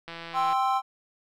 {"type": "click train", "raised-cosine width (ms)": 0.3, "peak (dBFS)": -23, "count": 76, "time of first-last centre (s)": [0.08, 0.529], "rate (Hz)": 167}
{"type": "chord", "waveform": "triangle", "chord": "C major", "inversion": "second", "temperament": "equal", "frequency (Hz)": [784, 1046.5, 1318.5], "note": ["G5", "C6", "E6"], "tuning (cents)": [0, 0, 0], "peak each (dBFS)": [-23, -25, -28], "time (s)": [0.33, 0.82], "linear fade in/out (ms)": 50}
{"effects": []}